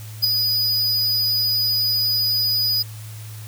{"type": "tone with ADSR envelope", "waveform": "square", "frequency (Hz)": 4946, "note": "D#8", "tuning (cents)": -11, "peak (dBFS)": -12, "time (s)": [0.22, 2.83], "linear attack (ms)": 23, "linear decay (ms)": 8, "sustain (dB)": -6, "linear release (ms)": 14, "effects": ["added 108 Hz sine -33 dBFS peak until 3.47 s", "white hiss -43 dBFS RMS until 3.47 s"]}